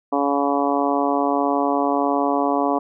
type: harmonic tone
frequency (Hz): 141.6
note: C#3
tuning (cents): +37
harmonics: 2 / 3 / 4 / 5 / 6 / 7 / 8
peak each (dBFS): -22 / -26 / -26 / -23 / -27 / -26 / -28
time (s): 0.12-2.79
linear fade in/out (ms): 10
effects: none